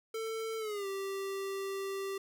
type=tone with pitch glide; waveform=square; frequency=446.2 to 390.7 Hz; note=A4 to G4; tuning=+24 to -6 cents; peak=-36 dBFS; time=0.14-2.18 s; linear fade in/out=5 ms; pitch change=-230 cents; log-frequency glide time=0.58-0.87 s; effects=none